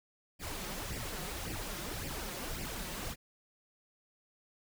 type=noise with flanger; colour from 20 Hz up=pink; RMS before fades=-40 dBFS; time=0.39-3.16 s; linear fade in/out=50 ms; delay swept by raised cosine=0.38 to 5.68 ms; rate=1.8 Hz; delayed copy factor=+0.7; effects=none